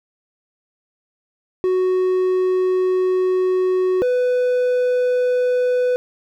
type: tone pair in turn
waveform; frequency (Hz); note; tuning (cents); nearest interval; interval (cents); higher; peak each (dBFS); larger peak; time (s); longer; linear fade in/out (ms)
triangle; 370 / 498; F#4 / B4; 0 / +14; perfect fourth; 514; second; -13; neither; 1.64-4.02 / 4.02-5.96; first; 0
effects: none